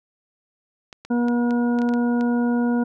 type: clicks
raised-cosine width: 0.2 ms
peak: -21 dBFS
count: 9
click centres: 0.928 / 1.05 / 1.284 / 1.508 / 1.788 / 1.818 / 1.89 / 1.938 / 2.21 s
type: harmonic tone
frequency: 240 Hz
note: B3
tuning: 49 cents flat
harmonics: 1 / 2 / 3 / 4 / 6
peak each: -18 / -28 / -33 / -35 / -35 dBFS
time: 1.1-2.84 s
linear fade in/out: 10 ms
effects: none